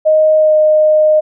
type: tone with pitch glide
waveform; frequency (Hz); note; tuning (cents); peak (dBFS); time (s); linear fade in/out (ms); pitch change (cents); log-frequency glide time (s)
sine; 622.3 to 615.9; D#5 to D#5; 0 to -18; -6; 0.05-1.21; 20; -18; 0.37-0.55
effects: none